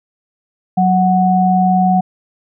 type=tone pair together; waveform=sine; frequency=185 / 740 Hz; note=F#3 / F#5; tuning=0 / 0 cents; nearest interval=2 octaves; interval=2400 cents; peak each=-12 dBFS; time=0.77-2.01 s; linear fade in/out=10 ms; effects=none